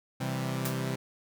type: chord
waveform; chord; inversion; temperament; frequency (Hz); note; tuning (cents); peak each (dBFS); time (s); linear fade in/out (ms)
sawtooth; C major; none; equal; 130.81 / 164.81 / 196; C3 / E3 / G3; 0 / 0 / 0; -28 / -33 / -33; 0.2-0.96; 10
type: noise with exponential decay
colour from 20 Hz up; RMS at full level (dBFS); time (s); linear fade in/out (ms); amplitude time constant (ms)
white; -31; 0.65-0.82; 5; 35
effects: none